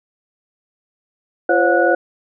sine tone cluster, 343.7 / 514 / 556 / 719 / 1468 Hz, F4 / C5 / C#5 / F#5 / F#6, -28 / -31 / +5 / -50 / -14 cents, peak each -18 dBFS, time 1.49-1.95 s, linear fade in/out 5 ms, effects none

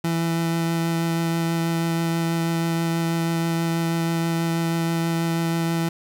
30% pulse tone with vibrato, 166.2 Hz, E3, 15 cents sharp, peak -18 dBFS, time 0.04-5.89 s, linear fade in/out 5 ms, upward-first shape triangle, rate 6.2 Hz, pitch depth 11 cents each way, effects 8-bit

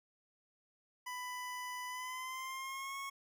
25% pulse tone with pitch glide, 995 to 1097.7 Hz, B5 to C#6, +13 to -17 cents, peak -37 dBFS, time 1.06-3.1 s, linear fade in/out 10 ms, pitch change +170 cents, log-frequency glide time 1.87-2.97 s, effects none

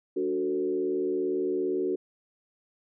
sine tone with frequency modulation, 370 Hz, F#4, in tune, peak -25 dBFS, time 0.16-1.96 s, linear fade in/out 10 ms, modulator 77.6 Hz, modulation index 0.91, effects none

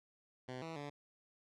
10% pulse tone with pitch steps, 127.4 / 163.1 / 144.6 Hz, C3 / E3 / D3, -46 / -18 / -27 cents, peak -35 dBFS, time 0.48-0.9 s, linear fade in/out 10 ms, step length 140 ms, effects low-pass 5000 Hz 12 dB/octave + AAC 64 kbps

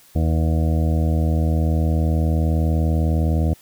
harmonic tone, 79.9 Hz, D#2, 47 cents sharp, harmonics 1 / 2 / 3 / 4 / 6 / 7 / 8 / 9, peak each -17 / -23 / -27 / -29 / -33 / -34 / -35 / -36 dBFS, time 0.15-3.54 s, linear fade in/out 10 ms, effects white hiss -51 dBFS RMS until 3.61 s

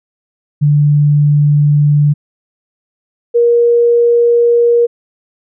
sine tone pair in turn, 146.83 / 473.3 Hz, D3 / A#4, 0 / +26 cents, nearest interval octave + minor sixth, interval 2026 cents, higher second, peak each -6 dBFS, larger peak neither, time 0.61-2.14 / 3.34-4.87 s, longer neither, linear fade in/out 20 ms, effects none

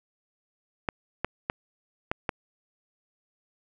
clicks, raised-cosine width 0.5 ms, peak -11 dBFS, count 5, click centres 0.888 / 1.246 / 1.499 / 2.115 / 2.292 s, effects none

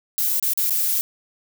violet noise with dropouts, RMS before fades -21 dBFS, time 0.18-1.01 s, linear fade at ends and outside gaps 0 ms, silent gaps 0.398-0.426 / 0.535-0.575 / 0.697-0.706 s, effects none

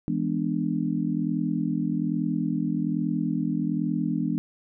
sine chord, E dominant seventh, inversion none, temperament just, 164.81 / 206 / 247.2 / 296.7 Hz, E3 / G#3 / B3 / D4, 0 / -14 / +2 / +18 cents, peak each -29 dBFS, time 0.08-4.38 s, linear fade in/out 0 ms, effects none

